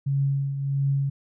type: tone with tremolo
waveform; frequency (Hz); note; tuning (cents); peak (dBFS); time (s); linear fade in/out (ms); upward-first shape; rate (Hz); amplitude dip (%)
sine; 138.59; C#3; 0; -19; 0.06-1.1; 10; triangle; 1.5; 60
effects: none